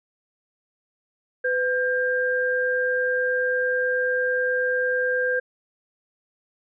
sine tone pair together, 503 / 1596.9 Hz, B4 / G6, +32 / +32 cents, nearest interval octave + minor sixth, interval 2000 cents, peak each -23 dBFS, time 1.44-5.4 s, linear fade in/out 10 ms, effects none

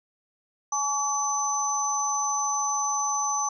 sine tone cluster, 846 / 1133 / 6080 Hz, G#5 / C#6 / F#8, +32 / +37 / +46 cents, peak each -29 / -29 / -27 dBFS, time 0.72-3.49 s, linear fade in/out 5 ms, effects none

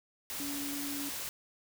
sine tone in noise, 283.9 Hz, C#4, 41 cents sharp, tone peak -38 dBFS, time 0.4-1.09 s, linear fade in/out 0 ms, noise white, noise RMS -39 dBFS, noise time 0.3-1.29 s, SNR -2 dB, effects none

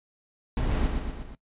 brown noise with echo, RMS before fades -26 dBFS, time 0.57-0.87 s, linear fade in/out 2 ms, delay 120 ms, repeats 4, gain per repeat -4 dB, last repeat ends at 1.35 s, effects noise-tail reverb RT60 0.1 s tail -19 dB re dry + resampled to 8000 Hz

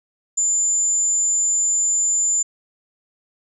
sine tone, 7110 Hz, A8, 17 cents sharp, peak -16 dBFS, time 0.37-2.43 s, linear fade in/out 10 ms, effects none

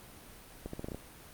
accelerating click train, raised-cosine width 2 ms, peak -25 dBFS, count 7, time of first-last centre 0.66-0.946 s, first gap 74 ms, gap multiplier 0.82, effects pink hiss -52 dBFS RMS until 1.33 s + Opus 32 kbps

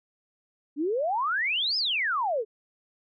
sine exponential two-way sweep, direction up then down, 272.7 to 5274 to 408.1 Hz, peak -24 dBFS, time 0.76-2.45 s, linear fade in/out 50 ms, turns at 1.77 s, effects none

